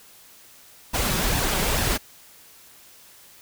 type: noise with flanger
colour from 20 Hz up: pink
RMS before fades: -23 dBFS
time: 0.93-1.98 s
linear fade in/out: 20 ms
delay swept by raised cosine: 1.1 to 5.5 ms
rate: 2.3 Hz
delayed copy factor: +0.55
effects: white hiss -50 dBFS RMS until 3.41 s